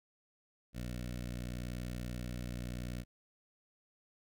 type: tone with notch filter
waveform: 15% pulse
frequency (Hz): 60.8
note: B1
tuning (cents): -26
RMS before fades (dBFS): -41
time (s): 0.73-3.05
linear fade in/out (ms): 50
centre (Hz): 940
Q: 1
effects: none